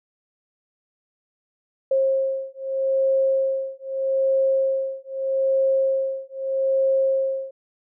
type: beating tone pair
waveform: sine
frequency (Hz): 535 / 535.8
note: C5 / C5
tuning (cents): +38 / +41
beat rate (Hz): 0.8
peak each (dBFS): -22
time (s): 1.91-7.51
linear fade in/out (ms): 5
effects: none